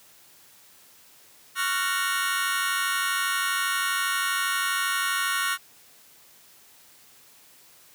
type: chord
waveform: sawtooth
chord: Gb major seventh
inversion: second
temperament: just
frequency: 1110 / 1387.5 / 1480 / 1850 Hz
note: Db6 / F6 / Gb6 / Bb6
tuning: +2 / -12 / 0 / -14 cents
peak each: -26 dBFS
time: 1.55-5.58 s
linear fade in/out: 50 ms
effects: white hiss -54 dBFS RMS until 7.94 s + high-pass 80 Hz 12 dB/octave